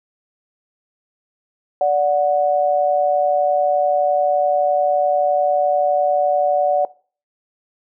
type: tone pair together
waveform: sine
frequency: 583.4 / 735 Hz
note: D5 / F#5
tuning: -12 / -12 cents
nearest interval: major third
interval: 400 cents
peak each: -16 dBFS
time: 1.81-6.85 s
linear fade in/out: 2 ms
effects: noise-tail reverb RT60 0.4 s tail -21 dB re dry